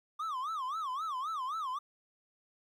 triangle tone with vibrato, 1155 Hz, D6, 29 cents flat, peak -32 dBFS, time 0.19-1.79 s, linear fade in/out 10 ms, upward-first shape sine, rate 3.8 Hz, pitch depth 240 cents each way, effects 12-bit

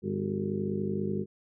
harmonic tone with a mistuned harmonic, 50.2 Hz, G1, 42 cents sharp, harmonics 2 / 3 / 4 / 5 / 6 / 7 / 8 / 9, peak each -39 / -38 / -32 / -44 / -43 / -34 / -39 / -40 dBFS, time 0.02-1.26 s, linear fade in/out 50 ms, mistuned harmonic 7, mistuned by +78 cents, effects none

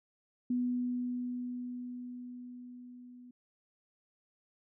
sine tone with level ramp, 246.9 Hz, B3, in tune, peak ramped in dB -28 to -50 dBFS, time 0.5-3.31 s, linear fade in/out 5 ms, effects none

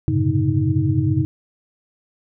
sine tone cluster, 95.5 / 109.9 / 131.9 / 141.8 / 313.7 Hz, G2 / A2 / C3 / C#3 / D#4, -45 / -2 / +14 / +40 / +14 cents, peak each -22 dBFS, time 0.08-1.25 s, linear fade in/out 0 ms, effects none

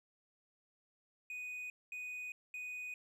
triangle tone bursts, 2486 Hz, D#7, 2 cents flat, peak -40 dBFS, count 3, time 1.3-2.94 s, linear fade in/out 2 ms, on 400 ms, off 220 ms, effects none

